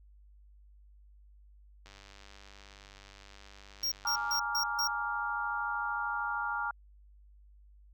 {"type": "click train", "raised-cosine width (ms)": 0.2, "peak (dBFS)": -35, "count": 251, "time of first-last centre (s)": [1.86, 4.383], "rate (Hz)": 99.1}
{"type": "tone bursts", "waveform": "square", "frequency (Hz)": 5588, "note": "F8", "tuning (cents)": 0, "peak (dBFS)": -30, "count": 5, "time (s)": [3.83, 4.875], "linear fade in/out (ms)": 5, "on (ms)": 89, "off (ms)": 150}
{"type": "chord", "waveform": "sine", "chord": "Bb dominant seventh", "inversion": "third", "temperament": "just", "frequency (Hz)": [839.1, 932.3, 1165.4, 1398.5], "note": ["Ab5", "Bb5", "D6", "F6"], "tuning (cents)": [18, 0, -14, 2], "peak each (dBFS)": [-38, -38, -40, -34], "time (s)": [4.05, 6.71], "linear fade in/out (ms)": 2}
{"effects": ["added 50 Hz sine -55 dBFS peak until 7.93 s"]}